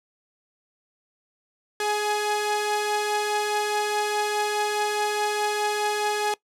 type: tone pair together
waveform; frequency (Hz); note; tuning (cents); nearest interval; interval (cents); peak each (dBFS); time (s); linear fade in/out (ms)
sawtooth; 417.7 / 840.2; G#4 / G#5; +10 / +20; octave; 1210; -22; 1.8-6.34; 2
effects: noise-tail reverb RT60 0.1 s tail -21 dB re dry + low-pass 11000 Hz 12 dB/octave